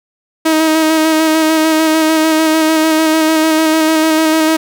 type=tone with vibrato; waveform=sawtooth; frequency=316.6 Hz; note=D#4; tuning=30 cents sharp; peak=-5 dBFS; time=0.45-4.57 s; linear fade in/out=10 ms; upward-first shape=square; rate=6.7 Hz; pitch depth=19 cents each way; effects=none